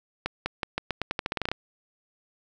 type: accelerating click train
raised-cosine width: 0.3 ms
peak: -11 dBFS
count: 15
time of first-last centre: 0.26-1.516 s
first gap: 200 ms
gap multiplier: 0.86
effects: none